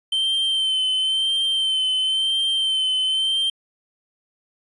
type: tone with vibrato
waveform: triangle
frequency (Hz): 3102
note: G7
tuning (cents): -19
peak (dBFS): -17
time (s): 0.12-3.5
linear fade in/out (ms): 5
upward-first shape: sine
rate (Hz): 0.97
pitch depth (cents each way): 30
effects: resampled to 24000 Hz + 9-bit